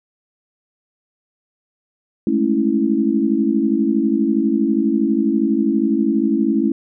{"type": "chord", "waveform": "sine", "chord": "A major seventh", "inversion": "third", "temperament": "equal", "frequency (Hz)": [207.7, 220, 277.2, 329.6], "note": ["G#3", "A3", "C#4", "E4"], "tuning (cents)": [0, 0, 0, 0], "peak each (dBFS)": [-23, -19, -19, -19], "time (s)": [2.27, 6.72], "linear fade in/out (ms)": 2, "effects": []}